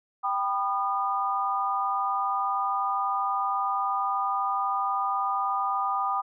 sine chord, G augmented, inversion none, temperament equal with one note detuned, 784 / 987.8 / 1220.3 Hz, G5 / B5 / D#6, 0 / 0 / -34 cents, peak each -29 / -31 / -27 dBFS, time 0.23-6.22 s, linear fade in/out 20 ms, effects none

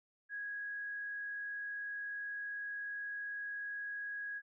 sine tone with frequency modulation, 1656 Hz, G#6, 5 cents flat, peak -39 dBFS, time 0.29-4.42 s, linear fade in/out 50 ms, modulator 58.7 Hz, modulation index 0.26, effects none

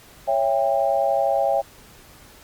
sine chord, C# diminished, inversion none, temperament just, 554.4 / 665.2 / 798.3 Hz, C#5 / E5 / G5, 0 / +16 / +31 cents, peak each -22 dBFS, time 0.27-1.62 s, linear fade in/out 20 ms, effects pink hiss -48 dBFS RMS until 2.43 s + Opus 48 kbps

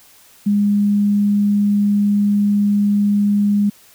sine tone, 204.5 Hz, G#3, 26 cents flat, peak -12 dBFS, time 0.46-3.7 s, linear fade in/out 10 ms, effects white hiss -48 dBFS RMS until 3.94 s

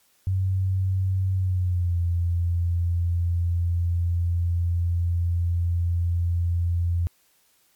sine tone with pitch glide, 94.5 to 86.16 Hz, F#2 to F2, +37 to -23 cents, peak -20 dBFS, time 0.27-7.07 s, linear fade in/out 0 ms, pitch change -160 cents, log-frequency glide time 1.34-1.98 s, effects white hiss -63 dBFS RMS until 7.75 s + MP3 96 kbps

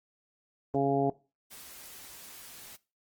harmonic tone, 138.59 Hz, C#3, in tune, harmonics 1 / 2 / 3 / 4 / 5 / 6, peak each -33 / -30 / -29 / -40 / -29 / -37 dBFS, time 0.74-1.1 s, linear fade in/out 2 ms
white noise, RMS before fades -48 dBFS, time 1.5-2.77 s, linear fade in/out 20 ms
effects noise-tail reverb RT60 0.3 s tail -20 dB re dry + Opus 24 kbps

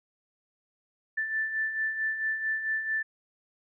sine beating tone pair, 1760 / 1764.5 Hz, A6 / A6, 0 / +4 cents, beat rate 4.5 Hz, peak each -36 / -28 dBFS, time 1.17-3.03 s, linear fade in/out 10 ms, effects none

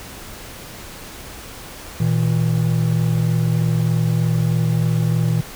triangle tone pair together, 117.65 / 160.9 Hz, A#2 / E3, +16 / -42 cents, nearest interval perfect fourth, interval 542 cents, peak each -16 dBFS, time 2-5.41 s, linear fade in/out 5 ms, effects pink hiss -36 dBFS RMS until 5.55 s

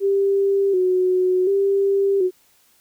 sine tone with vibrato, 381 Hz, G4, 49 cents flat, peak -15 dBFS, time 0-2.31 s, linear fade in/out 50 ms, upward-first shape square, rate 0.68 Hz, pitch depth 62 cents each way, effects white hiss -58 dBFS RMS until 2.8 s

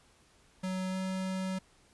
square tone with pitch glide, 186.6 to 188.22 Hz, F#3 to F#3, +15 to +30 cents, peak -33 dBFS, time 0.63-1.59 s, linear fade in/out 10 ms, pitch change +15 cents, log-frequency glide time 0.9-0.96 s, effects pink hiss -64 dBFS RMS until 1.93 s + resampled to 24000 Hz

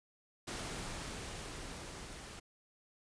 pink noise with level ramp, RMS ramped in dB -41 to -49 dBFS, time 0.47-2.4 s, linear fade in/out 10 ms, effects resampled to 22050 Hz

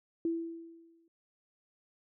sine tone with exponential decay, 332.1 Hz, E4, 13 cents sharp, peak -27 dBFS, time 0.25-1.08 s, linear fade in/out 2 ms, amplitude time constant 180 ms, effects none

